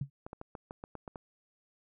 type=tone with exponential decay; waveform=sine; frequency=138.6 Hz; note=C#3; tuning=in tune; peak=-28 dBFS; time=0.01-0.1 s; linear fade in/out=5 ms; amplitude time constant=19 ms
type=clicks; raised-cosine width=1 ms; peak=-28 dBFS; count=9; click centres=0.265 / 0.331 / 0.414 / 0.552 / 0.709 / 0.839 / 0.953 / 1.078 / 1.158 s
effects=none